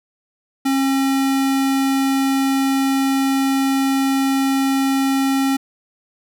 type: tone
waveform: square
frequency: 270 Hz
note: C#4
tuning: 45 cents flat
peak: -16 dBFS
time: 0.65-5.57 s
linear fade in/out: 10 ms
effects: none